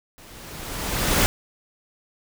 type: noise with level ramp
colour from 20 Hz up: pink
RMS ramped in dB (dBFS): -47 to -17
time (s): 0.18-1.26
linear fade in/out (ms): 0
effects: none